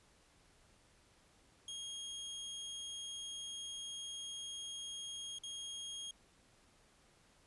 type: tone with dropouts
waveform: sawtooth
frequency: 3259 Hz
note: G#7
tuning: 33 cents flat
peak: -40 dBFS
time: 1.68-6.11 s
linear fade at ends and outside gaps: 2 ms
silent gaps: 5.386-5.435 s
effects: pink hiss -68 dBFS RMS until 7.46 s + resampled to 24000 Hz